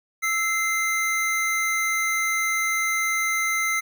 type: tone pair together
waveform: square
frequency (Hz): 1318.5 / 2080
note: E6 / C7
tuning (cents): 0 / -11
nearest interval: minor sixth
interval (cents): 789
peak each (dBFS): -29 / -23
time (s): 0.22-3.81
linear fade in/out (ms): 20
effects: none